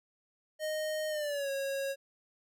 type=tone with pitch glide; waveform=square; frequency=619 to 548.3 Hz; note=D#5 to C#5; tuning=-9 to -19 cents; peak=-33 dBFS; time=0.59-1.96 s; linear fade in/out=50 ms; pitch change=-210 cents; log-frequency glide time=1.09-1.5 s; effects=none